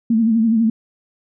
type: tone with vibrato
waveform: sine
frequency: 225.2 Hz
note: A3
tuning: 40 cents sharp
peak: -12 dBFS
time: 0.1-0.7 s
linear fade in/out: 5 ms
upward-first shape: sine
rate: 12 Hz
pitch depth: 65 cents each way
effects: none